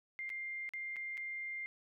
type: tone with dropouts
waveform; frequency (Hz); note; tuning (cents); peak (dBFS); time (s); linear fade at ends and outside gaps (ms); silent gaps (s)
sine; 2100; C7; +6; -39; 0.19-1.66; 0; 0.293-0.301 / 0.691-0.736 / 0.96-0.966 / 1.172-1.177
effects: none